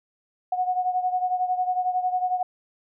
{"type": "beating tone pair", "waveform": "sine", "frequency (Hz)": [730, 741], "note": ["F#5", "F#5"], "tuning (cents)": [-24, 2], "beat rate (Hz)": 11, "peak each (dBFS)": [-23, -28], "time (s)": [0.52, 2.43], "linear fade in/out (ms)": 5, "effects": []}